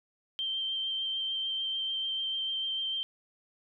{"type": "tone with vibrato", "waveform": "sine", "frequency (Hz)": 3140, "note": "G7", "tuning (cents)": 2, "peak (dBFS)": -30, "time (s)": [0.39, 3.03], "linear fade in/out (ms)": 0, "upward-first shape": "square", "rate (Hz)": 6.7, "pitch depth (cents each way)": 9, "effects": []}